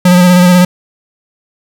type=tone with vibrato; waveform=square; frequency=179.3 Hz; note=F3; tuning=46 cents sharp; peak=-4 dBFS; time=0.05-0.65 s; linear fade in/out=5 ms; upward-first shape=square; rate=16 Hz; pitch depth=21 cents each way; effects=none